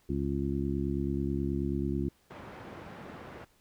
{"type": "harmonic tone", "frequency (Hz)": 69.3, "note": "C#2", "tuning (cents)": 0, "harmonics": [1, 2, 3, 4, 5], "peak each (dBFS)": [-35, -35, -35, -35, -35], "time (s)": [0.09, 2.09], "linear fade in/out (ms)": 5}
{"type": "band-pass noise", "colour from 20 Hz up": "pink", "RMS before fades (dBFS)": -46, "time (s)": [2.3, 3.45], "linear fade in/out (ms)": 10, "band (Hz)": [100, 1700], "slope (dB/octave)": 12}
{"effects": ["pink hiss -67 dBFS RMS until 3.6 s"]}